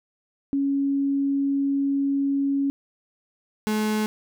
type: tone pair in turn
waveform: sine / 35% pulse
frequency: 277.7 / 214.4 Hz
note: C#4 / A3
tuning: +3 / -45 cents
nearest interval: major third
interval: 448 cents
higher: first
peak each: -20 dBFS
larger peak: neither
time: 0.53-2.7 / 3.67-4.06 s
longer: first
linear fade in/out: 0 ms
effects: none